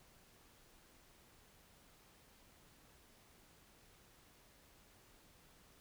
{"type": "silence", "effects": ["pink hiss -66 dBFS RMS until 5.8 s"]}